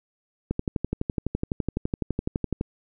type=click train; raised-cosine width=3 ms; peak=-12 dBFS; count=26; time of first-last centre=0.51-2.611 s; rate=11.9 Hz; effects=none